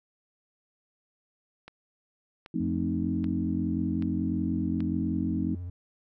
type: click train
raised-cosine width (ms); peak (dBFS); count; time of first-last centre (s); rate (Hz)
0.3; -28; 5; 1.68-4.805; 1.28
type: chord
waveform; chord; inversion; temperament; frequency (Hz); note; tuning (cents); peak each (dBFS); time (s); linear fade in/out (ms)
sine; F dominant seventh; none; equal; 174.61 / 220 / 261.6 / 311.1; F3 / A3 / C4 / Eb4; 0 / 0 / 0 / 0; -32; 2.54-5.55; 5
type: tone with vibrato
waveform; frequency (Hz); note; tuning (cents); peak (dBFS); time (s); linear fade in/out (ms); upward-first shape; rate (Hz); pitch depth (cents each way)
triangle; 88.6; F2; +25; -32; 2.6-5.7; 5; square; 15; 34
effects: none